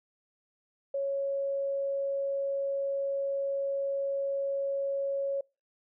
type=tone; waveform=sine; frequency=553 Hz; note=C#5; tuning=4 cents flat; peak=-28 dBFS; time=0.94-5.41 s; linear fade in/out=5 ms; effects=noise-tail reverb RT60 0.3 s tail -26 dB re dry